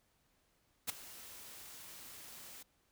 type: noise with ADSR envelope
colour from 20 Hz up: white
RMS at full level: -34 dBFS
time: 0.87-2.63 s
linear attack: 25 ms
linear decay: 9 ms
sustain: -18 dB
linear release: 8 ms
effects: pink hiss -75 dBFS RMS until 2.91 s